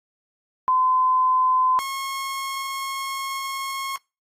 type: tone pair in turn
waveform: sine / sawtooth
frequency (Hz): 1024 / 1084.9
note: C6 / C#6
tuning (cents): -38 / -38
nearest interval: minor second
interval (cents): 100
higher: second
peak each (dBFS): -16 / -23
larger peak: first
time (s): 0.68-1.79 / 1.79-3.96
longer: second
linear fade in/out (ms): 0
effects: noise-tail reverb RT60 0.3 s tail -26 dB re dry + AAC 48 kbps